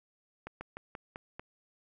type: slowing click train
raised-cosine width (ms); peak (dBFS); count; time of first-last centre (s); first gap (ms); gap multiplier
0.5; -26; 6; 0.47-1.395; 140; 1.14
effects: none